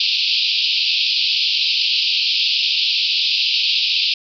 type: band-pass noise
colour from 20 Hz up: white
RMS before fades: -18 dBFS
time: 0-4.14 s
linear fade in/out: 5 ms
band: 2500 to 5000 Hz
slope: 96 dB/octave
effects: none